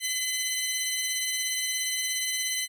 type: tone pair together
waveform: 15% pulse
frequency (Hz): 2027 / 3049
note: B6 / G7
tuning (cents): +45 / -49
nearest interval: perfect fifth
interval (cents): 706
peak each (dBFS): -23 / -24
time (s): 0-2.68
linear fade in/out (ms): 50
effects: none